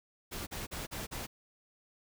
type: noise bursts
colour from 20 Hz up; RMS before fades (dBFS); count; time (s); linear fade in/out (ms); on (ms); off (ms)
pink; -40; 5; 0.31-1.27; 20; 160; 40
effects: none